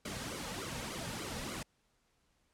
pink noise with flanger, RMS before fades -41 dBFS, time 0.05-1.63 s, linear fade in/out 5 ms, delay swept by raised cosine 1.1 to 3 ms, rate 3.4 Hz, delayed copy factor -0.8, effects pink hiss -75 dBFS RMS until 2.53 s + low-pass 10000 Hz 12 dB/octave

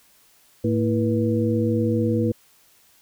sine tone cluster, 107.9 / 228.3 / 328.3 / 484.3 Hz, A2 / A#3 / E4 / B4, -33 / -36 / -7 / -34 cents, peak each -23 / -23 / -25 / -25 dBFS, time 0.64-2.32 s, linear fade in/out 5 ms, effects white hiss -57 dBFS RMS until 3.01 s

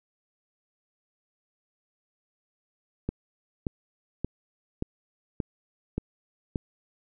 click train, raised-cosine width 3 ms, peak -15 dBFS, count 7, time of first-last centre 3.09-6.558 s, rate 1.73 Hz, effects none

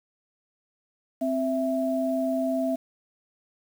sine tone pair together, 261.6 / 660.5 Hz, C4 / E5, 0 / +3 cents, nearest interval octave + major third, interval 1603 cents, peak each -26 dBFS, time 1.21-2.76 s, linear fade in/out 10 ms, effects 8-bit

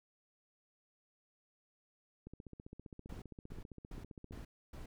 click train, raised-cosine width 3 ms, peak -36 dBFS, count 33, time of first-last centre 2.27-4.375 s, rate 15.2 Hz
brown noise bursts, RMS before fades -48 dBFS, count 5, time 3.09-4.86 s, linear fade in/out 5 ms, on 130 ms, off 280 ms
effects none

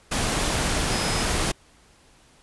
sine tone in noise, 5090 Hz, D#8, 39 cents sharp, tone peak -33 dBFS, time 0.91-1.24 s, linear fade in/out 10 ms, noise pink, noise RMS -24 dBFS, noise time 0.11-1.52 s, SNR -12 dB, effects pink hiss -56 dBFS RMS until 2.42 s + resampled to 24000 Hz

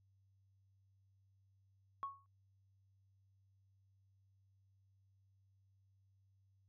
sine tone with exponential decay, 1104 Hz, C#6, 7 cents flat, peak -36 dBFS, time 2.03-2.26 s, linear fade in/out 0 ms, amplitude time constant 49 ms, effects tanh soft clip ceiling -32 dBFS + added 97 Hz sine -70 dBFS peak until 6.68 s

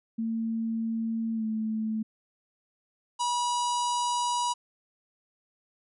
sine tone with pitch glide, 225.9 to 219.1 Hz, A3 to A3, +46 to -7 cents, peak -27 dBFS, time 0.18-2.03 s, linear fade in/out 10 ms, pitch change -53 cents, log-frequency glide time 1.34-1.44 s
harmonic tone, 970 Hz, B5, 31 cents flat, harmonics 1 / 3 / 4 / 5 / 6 / 7 / 8 / 9 / 10, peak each -26 / -38 / -40 / -40 / -43 / -40 / -45 / -46 / -44 dBFS, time 3.19-4.54 s, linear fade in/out 20 ms
effects none

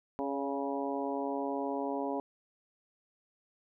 harmonic tone with a mistuned harmonic, 138.59 Hz, C#3, in tune, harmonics 2 / 3 / 4 / 5 / 6 / 7, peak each -36 / -38 / -39 / -40 / -41 / -41 dBFS, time 0.19-2.2 s, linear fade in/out 0 ms, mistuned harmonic 4, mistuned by +29 cents, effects none

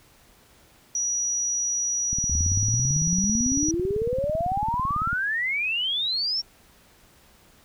sine tone, 5820 Hz, F#8, 29 cents flat, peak -23 dBFS, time 0.95-3.71 s, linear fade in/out 2 ms
click train, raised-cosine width 5 ms, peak -20 dBFS, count 55, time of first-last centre 2.13-5.13 s, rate 18 Hz
sine exponential sweep, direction up, 73.42 to 5588 Hz, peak -23 dBFS, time 2.3-6.42 s, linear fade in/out 20 ms
effects pink hiss -56 dBFS RMS until 7.64 s

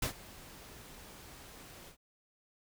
pink noise with ADSR envelope, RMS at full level -32 dBFS, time 0.02-1.97 s, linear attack 7 ms, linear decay 97 ms, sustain -20 dB, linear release 93 ms, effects none

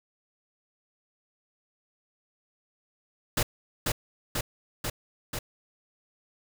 pink noise with echo, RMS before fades -25 dBFS, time 3.37-3.43 s, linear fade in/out 5 ms, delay 490 ms, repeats 4, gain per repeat -2 dB, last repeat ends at 5.39 s, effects none

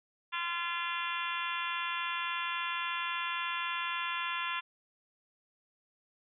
harmonic tone, 343.6 Hz, F4, 28 cents flat, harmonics 3 / 4 / 5 / 6 / 7 / 8 / 9 / 10, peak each -37 / -40 / -41 / -44 / -42 / -40 / -46 / -43 dBFS, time 0.32-4.61 s, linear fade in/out 20 ms, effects none

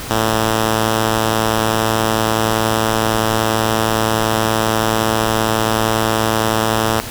5% pulse tone, 110.6 Hz, A2, 9 cents sharp, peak -3 dBFS, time 0.11-7 s, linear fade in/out 0 ms, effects pink hiss -28 dBFS RMS until 7.1 s

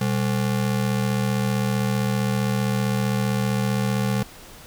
square ring-modulated tone, 160.4 Hz, E3, 47 cents flat, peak -18 dBFS, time 0.01-4.23 s, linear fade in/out 0 ms, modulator 37.7 Hz, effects pink hiss -44 dBFS RMS until 4.66 s

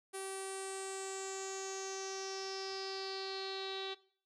sawtooth tone with low-pass filter sweep, 385.5 Hz, G4, 29 cents flat, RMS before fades -42 dBFS, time 0.13-3.95 s, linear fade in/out 20 ms, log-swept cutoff 10000 to 3700 Hz, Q 7.4, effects noise-tail reverb RT60 0.5 s tail -19 dB re dry

